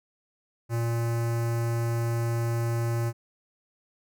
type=tone with notch filter; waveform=square; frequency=116.54 Hz; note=A#2; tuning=in tune; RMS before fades=-27 dBFS; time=0.69-3.13 s; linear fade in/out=50 ms; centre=3400 Hz; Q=0.97; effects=none